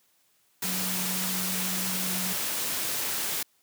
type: tone in noise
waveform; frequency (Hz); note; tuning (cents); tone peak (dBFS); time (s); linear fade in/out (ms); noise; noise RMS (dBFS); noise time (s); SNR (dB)
sine; 185; F#3; 0; -34; 0.64-2.33; 5; white; -30; 0.62-3.43; -7
effects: white hiss -67 dBFS RMS until 3.62 s + high-pass 100 Hz 12 dB/octave

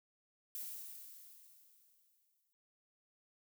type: noise with exponential decay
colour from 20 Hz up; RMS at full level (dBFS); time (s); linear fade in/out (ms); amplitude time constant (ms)
violet; -43; 0.55-2.53; 0; 430
effects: noise-tail reverb RT60 0.6 s tail -24 dB re dry

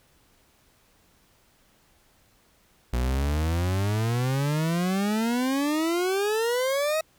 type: exponential sweep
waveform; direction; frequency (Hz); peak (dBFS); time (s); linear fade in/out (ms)
40% pulse; up; 58.8 to 642; -22; 2.93-7.01; 5
effects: pink hiss -62 dBFS RMS until 7.18 s

